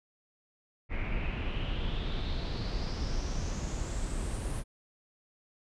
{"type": "noise with low-pass filter sweep", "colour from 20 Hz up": "brown", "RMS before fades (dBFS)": -33, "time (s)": [0.89, 4.64], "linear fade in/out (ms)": 50, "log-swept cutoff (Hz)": [2200, 10000], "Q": 5.5, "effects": []}